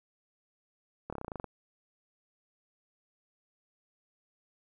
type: slowing click train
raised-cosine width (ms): 1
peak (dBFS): -24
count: 11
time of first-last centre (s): 1.1-1.443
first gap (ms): 26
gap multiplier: 1.06
effects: 11-bit